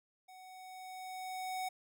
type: tone with level ramp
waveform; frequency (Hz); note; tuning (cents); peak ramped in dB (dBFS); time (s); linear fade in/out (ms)
square; 746; F#5; +14; -54 to -36; 0.28-1.69; 10
effects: none